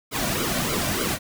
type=noise with flanger; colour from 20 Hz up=pink; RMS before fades=-25 dBFS; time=0.11-1.19 s; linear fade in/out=50 ms; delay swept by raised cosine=1.1 to 2.4 ms; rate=3.3 Hz; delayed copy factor=-0.7; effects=none